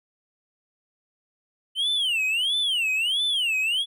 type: tone with vibrato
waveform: triangle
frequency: 2982 Hz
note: F#7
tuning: 13 cents sharp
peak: -20 dBFS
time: 1.75-3.86 s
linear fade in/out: 50 ms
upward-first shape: sine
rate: 1.5 Hz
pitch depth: 290 cents each way
effects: none